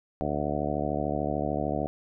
harmonic tone, 73.42 Hz, D2, in tune, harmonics 1 / 2 / 3 / 4 / 5 / 6 / 7 / 8 / 9 / 10, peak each -37 / -35 / -35 / -34 / -38 / -37 / -38 / -35 / -34 / -35 dBFS, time 0.21-1.87 s, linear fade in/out 0 ms, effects none

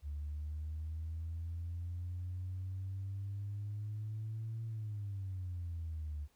sine exponential two-way sweep, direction up then down, 72.5 to 113.5 to 72.5 Hz, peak -37 dBFS, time 0.02-6.28 s, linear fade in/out 50 ms, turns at 4.64 s, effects tanh soft clip ceiling -34 dBFS + pink hiss -73 dBFS RMS until 6.35 s

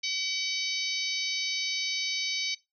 harmonic tone, 760 Hz, F#5, 46 cents sharp, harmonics 3 / 4 / 5 / 6 / 7 / 8, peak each -34 / -38 / -36 / -35 / -37 / -38 dBFS, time 0.03-2.55 s, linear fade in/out 10 ms, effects noise-tail reverb RT60 0.2 s tail -18 dB re dry

